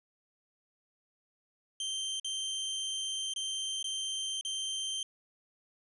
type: tone with dropouts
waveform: sawtooth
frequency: 3136 Hz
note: G7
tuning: in tune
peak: -30 dBFS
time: 1.8-5.03 s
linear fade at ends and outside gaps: 2 ms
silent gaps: 2.198-2.245 / 3.337-3.361 / 3.828-3.842 / 4.411-4.449 s
effects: resampled to 24000 Hz